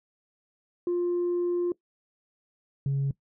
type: tone pair in turn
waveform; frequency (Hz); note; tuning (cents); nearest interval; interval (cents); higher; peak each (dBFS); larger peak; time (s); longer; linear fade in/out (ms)
sine; 351.2 / 138.21; F4 / C#3; +10 / -5; octave + major third; 1615; first; -22; neither; 0.87-1.72 / 2.86-3.11; first; 2
effects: noise-tail reverb RT60 0.1 s tail -21 dB re dry + tanh soft clip ceiling -22 dBFS